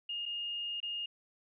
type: tone with dropouts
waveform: sine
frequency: 2840 Hz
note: F7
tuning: 28 cents sharp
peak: -35 dBFS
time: 0.09-1.06 s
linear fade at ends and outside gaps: 5 ms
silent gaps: 0.256-0.26 / 0.803-0.828 s
effects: none